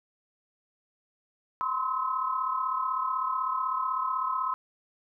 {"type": "tone cluster", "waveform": "sine", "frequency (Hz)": [1018, 1054, 1286], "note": ["C6", "C6", "E6"], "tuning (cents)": [-48, 12, -43], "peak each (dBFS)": -31, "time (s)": [1.61, 4.54], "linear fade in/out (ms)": 0, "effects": []}